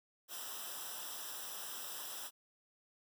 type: noise with comb filter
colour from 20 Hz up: white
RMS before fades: -45 dBFS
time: 0.28-2.31 s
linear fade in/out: 50 ms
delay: 0.45 ms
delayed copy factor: -0.85
effects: none